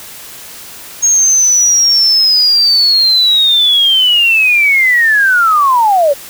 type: linear sweep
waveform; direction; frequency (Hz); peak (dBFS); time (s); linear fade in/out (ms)
sine; down; 6570 to 539; -6; 1.02-6.14; 20
effects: white hiss -31 dBFS RMS until 6.29 s